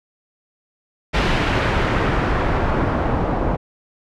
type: noise with low-pass filter sweep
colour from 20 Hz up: pink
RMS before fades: -19 dBFS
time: 1.13-3.57 s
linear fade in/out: 20 ms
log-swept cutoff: 3000 to 830 Hz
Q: 0.93
effects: none